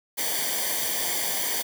white noise with comb filter, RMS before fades -27 dBFS, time 0.17-1.63 s, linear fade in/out 20 ms, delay 0.75 ms, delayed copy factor -0.8, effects none

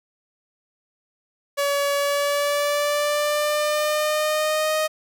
sawtooth tone with pitch glide, 567 to 621.9 Hz, C#5 to D#5, +39 to -1 cents, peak -16 dBFS, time 1.57-4.88 s, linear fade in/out 20 ms, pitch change +160 cents, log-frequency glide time 1.95-4.75 s, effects none

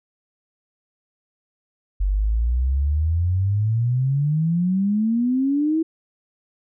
sine exponential sweep, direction up, 46.25 to 328.1 Hz, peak -17 dBFS, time 2-5.83 s, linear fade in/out 10 ms, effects none

